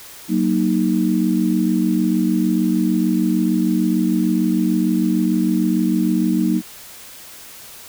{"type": "chord", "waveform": "sine", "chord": "D# minor", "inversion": "first", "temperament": "just", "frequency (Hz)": [186.68, 233.3, 311.1], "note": ["F#3", "A#3", "D#4"], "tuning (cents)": [16, 2, 0], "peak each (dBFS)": -19, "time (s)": [0.28, 6.62], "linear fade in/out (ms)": 50, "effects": ["white hiss -39 dBFS RMS until 7.88 s"]}